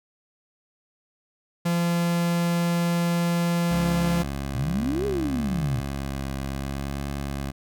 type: tone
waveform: 45% pulse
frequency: 171.6 Hz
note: F3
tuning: 30 cents flat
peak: -21 dBFS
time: 1.65-4.23 s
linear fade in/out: 10 ms
type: tone with vibrato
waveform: 15% pulse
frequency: 68.8 Hz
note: C#2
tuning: 12 cents flat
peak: -22 dBFS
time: 3.7-7.52 s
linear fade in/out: 20 ms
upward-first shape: triangle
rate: 0.66 Hz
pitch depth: 35 cents each way
type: exponential two-way sweep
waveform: sine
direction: up then down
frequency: 115.1 to 421.2 to 115.1 Hz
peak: -24 dBFS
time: 4.55-5.8 s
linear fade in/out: 5 ms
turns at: 5.06 s
effects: none